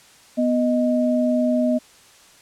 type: tone pair together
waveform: sine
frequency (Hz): 247 / 622.3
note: B3 / D#5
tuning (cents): 0 / 0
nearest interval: octave + major third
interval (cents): 1600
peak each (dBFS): -18 / -21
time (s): 0.37-1.79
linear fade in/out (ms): 20
effects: white hiss -50 dBFS RMS until 2.41 s + low-pass 9000 Hz 12 dB/octave